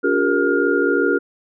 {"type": "tone cluster", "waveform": "sine", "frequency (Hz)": [285.5, 359, 404.4, 467.2, 1416], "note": ["D4", "F4", "G#4", "A#4", "F6"], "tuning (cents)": [-49, 48, -46, 4, 23], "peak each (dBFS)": -21, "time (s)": [0.03, 1.19], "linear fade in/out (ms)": 20, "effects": []}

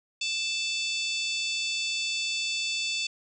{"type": "harmonic tone with a mistuned harmonic", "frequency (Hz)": 880, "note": "A5", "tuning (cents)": 0, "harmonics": [3, 4, 5, 6, 7, 8, 9], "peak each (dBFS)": [-31, -33, -34, -40, -43, -39, -45], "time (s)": [0.21, 3.07], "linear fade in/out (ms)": 5, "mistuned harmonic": 5, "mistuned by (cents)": 52, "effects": []}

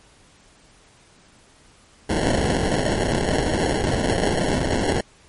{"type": "noise with sample-and-hold", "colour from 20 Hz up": "white", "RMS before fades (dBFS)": -21, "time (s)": [2.09, 5.01], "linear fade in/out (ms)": 5, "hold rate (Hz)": 1225, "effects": ["pink hiss -53 dBFS RMS until 5.28 s", "MP3 48 kbps"]}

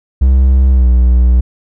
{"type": "tone with pitch glide", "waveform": "triangle", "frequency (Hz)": [65.41, 61.38], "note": ["C2", "B1"], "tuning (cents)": [0, -10], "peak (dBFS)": -3, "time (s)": [0.21, 1.41], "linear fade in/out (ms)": 10, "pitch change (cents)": -110, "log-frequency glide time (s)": [0.71, 0.88], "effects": []}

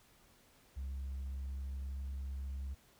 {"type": "tone with pitch glide", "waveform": "sine", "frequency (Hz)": [67.2, 67.63], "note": ["C2", "C#2"], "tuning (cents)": [47, -42], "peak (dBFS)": -36, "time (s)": [0.76, 2.75], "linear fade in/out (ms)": 20, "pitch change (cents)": 11, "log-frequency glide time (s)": [1.33, 1.9], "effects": ["tanh soft clip ceiling -37 dBFS", "pink hiss -66 dBFS RMS until 2.99 s"]}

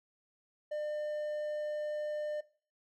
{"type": "tone", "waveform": "triangle", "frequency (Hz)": 601, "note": "D5", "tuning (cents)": 40, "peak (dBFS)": -32, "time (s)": [0.71, 2.41], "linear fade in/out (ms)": 10, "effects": ["noise-tail reverb RT60 0.4 s tail -17 dB re dry"]}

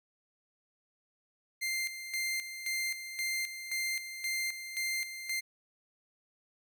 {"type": "tone with tremolo", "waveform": "sawtooth", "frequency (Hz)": 2095, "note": "C7", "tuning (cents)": 2, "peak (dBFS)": -28, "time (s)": [1.61, 5.41], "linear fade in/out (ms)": 20, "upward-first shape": "square", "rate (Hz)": 1.9, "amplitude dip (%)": 65, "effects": []}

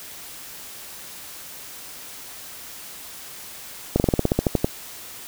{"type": "slowing click train", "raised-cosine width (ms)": 2, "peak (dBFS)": -4, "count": 12, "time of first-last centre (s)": [3.96, 4.645], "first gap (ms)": 39, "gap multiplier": 1.09, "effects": ["white hiss -39 dBFS RMS until 5.27 s"]}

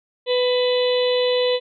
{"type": "harmonic tone with a mistuned harmonic", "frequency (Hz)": 497.4, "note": "B4", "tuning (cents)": 12, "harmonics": [1, 2, 4, 5, 6, 7, 8], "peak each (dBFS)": [-17, -32, -33, -35, -30, -29, -30], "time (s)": [0.26, 1.6], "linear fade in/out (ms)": 50, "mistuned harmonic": 5, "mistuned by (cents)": 33, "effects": []}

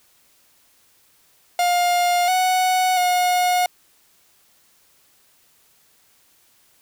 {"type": "tone with pitch steps", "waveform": "45% pulse", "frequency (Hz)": [707, 740, 721], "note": ["F5", "F#5", "F#5"], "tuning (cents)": [21, 0, -45], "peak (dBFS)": -16, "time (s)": [1.59, 3.66], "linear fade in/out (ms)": 2, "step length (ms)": 690, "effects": ["white hiss -58 dBFS RMS until 6.81 s"]}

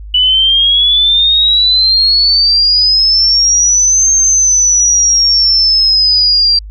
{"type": "exponential two-way sweep", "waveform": "sine", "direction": "up then down", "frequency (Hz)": [2960, 6380, 4708], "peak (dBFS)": -6, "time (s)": [0.14, 6.59], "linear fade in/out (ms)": 5, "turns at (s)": 4.12, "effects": ["added 51 Hz sine -25 dBFS peak until 6.7 s"]}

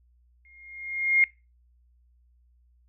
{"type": "tone with exponential growth", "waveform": "sine", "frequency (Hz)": 2133, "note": "C7", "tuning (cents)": 33, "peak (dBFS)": -14, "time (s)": [0.45, 1.24], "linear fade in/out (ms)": 1, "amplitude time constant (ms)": 170, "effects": ["noise-tail reverb RT60 0.3 s tail -24 dB re dry", "added 60 Hz sine -59 dBFS peak until 2.88 s"]}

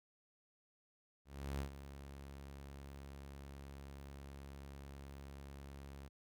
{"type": "tone with ADSR envelope", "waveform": "sawtooth", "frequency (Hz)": 69.3, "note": "C#2", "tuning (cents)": 0, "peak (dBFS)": -34, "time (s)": [1.25, 6.09], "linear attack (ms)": 350, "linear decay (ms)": 95, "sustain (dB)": -12, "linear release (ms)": 21, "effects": []}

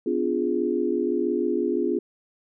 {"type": "chord", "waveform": "sine", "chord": "B diminished seventh", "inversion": "none", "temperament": "equal with one note detuned", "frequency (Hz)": [252.3, 293.7, 349.2, 415.3], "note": ["B3", "D4", "F4", "Ab4"], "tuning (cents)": [37, 0, 0, 0], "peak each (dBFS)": [-28, -29, -25, -27], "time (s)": [0.06, 1.99], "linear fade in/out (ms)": 5, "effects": []}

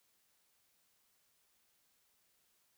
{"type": "silence", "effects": ["white hiss -75 dBFS RMS until 2.77 s"]}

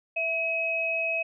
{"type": "tone pair together", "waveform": "sine", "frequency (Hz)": [659.3, 2549], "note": ["E5", "D#7"], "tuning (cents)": [0, 41], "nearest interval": "octave + major seventh", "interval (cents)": 2341, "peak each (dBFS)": [-31, -26], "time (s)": [0.16, 1.23], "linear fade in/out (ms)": 10, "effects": []}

